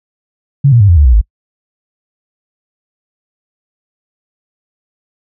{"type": "tone with pitch steps", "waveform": "sine", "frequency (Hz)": [139.6, 118.75, 101.02, 85.93, 73.1, 62.18, 52.9], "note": ["C#3", "A#2", "G#2", "F2", "D2", "B1", "G#1"], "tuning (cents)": [13, 33, -47, -28, -7, 12, 33], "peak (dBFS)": -3, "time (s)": [0.64, 1.214], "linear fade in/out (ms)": 10, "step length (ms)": 82, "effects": ["noise-tail reverb RT60 0.1 s tail -26 dB re dry"]}